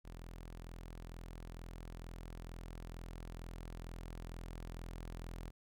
sawtooth tone with level ramp, 42.19 Hz, E1, 41 cents sharp, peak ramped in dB -44 to -40 dBFS, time 0.04-5.51 s, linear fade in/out 20 ms, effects none

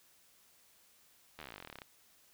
slowing click train, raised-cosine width 0.3 ms, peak -30 dBFS, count 22, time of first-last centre 1.39-1.819 s, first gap 12 ms, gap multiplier 1.05, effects white hiss -66 dBFS RMS until 2.33 s

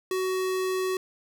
square tone, 373.9 Hz, F#4, 18 cents sharp, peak -26 dBFS, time 0.11-0.97 s, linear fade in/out 2 ms, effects none

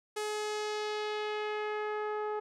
sawtooth tone with low-pass filter sweep, 423.4 Hz, G#4, 33 cents sharp, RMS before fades -35 dBFS, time 0.16-2.4 s, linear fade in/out 10 ms, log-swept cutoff 9700 to 1100 Hz, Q 1.3, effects none

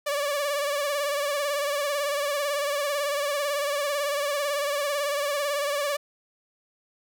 sawtooth tone with vibrato, 575 Hz, D5, 37 cents flat, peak -21 dBFS, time 0.06-5.97 s, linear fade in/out 10 ms, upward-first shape sine, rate 18 Hz, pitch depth 58 cents each way, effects none

